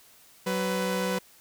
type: tone pair together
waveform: sawtooth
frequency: 188.1 / 498.4 Hz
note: F#3 / B4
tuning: +29 / +16 cents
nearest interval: octave + perfect fourth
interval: 1687 cents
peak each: -25 dBFS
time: 0.46-1.19 s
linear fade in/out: 10 ms
effects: white hiss -56 dBFS RMS until 1.4 s